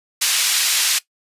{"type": "band-pass noise", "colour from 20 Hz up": "pink", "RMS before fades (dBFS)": -18, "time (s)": [0.21, 0.99], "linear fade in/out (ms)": 10, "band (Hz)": [2800, 12000], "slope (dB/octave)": 12, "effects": ["noise-tail reverb RT60 0.1 s tail -18 dB re dry", "resampled to 32000 Hz"]}